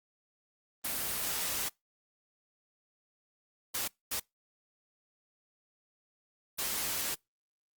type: noise bursts at uneven times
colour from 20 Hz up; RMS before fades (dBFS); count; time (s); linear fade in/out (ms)
white; -34; 4; 0.84-1.69 / 3.74-3.88 / 4.11-4.2 / 6.58-7.15; 10
effects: noise-tail reverb RT60 0.2 s tail -26 dB re dry + Opus 24 kbps